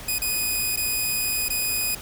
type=tone with dropouts; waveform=5% pulse; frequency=2489 Hz; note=D#7; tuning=in tune; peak=-13 dBFS; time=0.08-1.95 s; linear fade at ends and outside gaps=5 ms; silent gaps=0.185-0.217 / 0.762-0.772 / 1.485-1.501 s; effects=added 50 Hz sine -45 dBFS peak until 2.01 s + pink hiss -39 dBFS RMS until 2.01 s